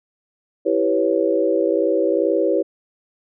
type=chord; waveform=sine; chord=C# half-diminished seventh; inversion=first; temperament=equal; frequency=329.6 / 392 / 493.9 / 554.4 Hz; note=E4 / G4 / B4 / C#5; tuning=0 / 0 / 0 / 0 cents; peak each=-21 dBFS; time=0.65-2.63 s; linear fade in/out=20 ms; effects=none